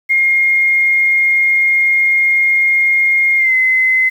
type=tone with pitch glide; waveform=sine; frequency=2134 to 2048 Hz; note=C7 to C7; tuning=+34 to -38 cents; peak=-9 dBFS; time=0.09-4.1 s; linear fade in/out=20 ms; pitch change=-72 cents; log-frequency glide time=3.37-3.54 s; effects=7-bit